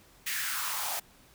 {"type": "noise with high-pass filter sweep", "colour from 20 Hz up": "white", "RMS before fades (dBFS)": -33, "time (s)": [0.26, 1], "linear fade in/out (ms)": 10, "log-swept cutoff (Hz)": [2000, 680], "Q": 3.9, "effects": ["pink hiss -59 dBFS RMS until 1.34 s"]}